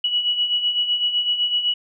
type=beating tone pair; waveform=sine; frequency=2926 / 2933.9 Hz; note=F#7 / F#7; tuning=-20 / -15 cents; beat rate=7.9 Hz; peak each=-26 / -19 dBFS; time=0.04-1.74 s; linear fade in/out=5 ms; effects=none